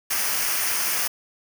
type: noise with comb filter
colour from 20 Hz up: white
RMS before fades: -24 dBFS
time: 0.1-1.08 s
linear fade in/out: 10 ms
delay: 0.26 ms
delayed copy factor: -0.6
effects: none